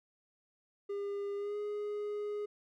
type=tone with pitch glide; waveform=triangle; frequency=403.1 to 415.6 Hz; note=G4 to G#4; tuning=+48 to +1 cents; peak=-33 dBFS; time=0.89-2.46 s; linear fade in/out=10 ms; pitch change=+53 cents; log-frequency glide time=1.36-1.57 s; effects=none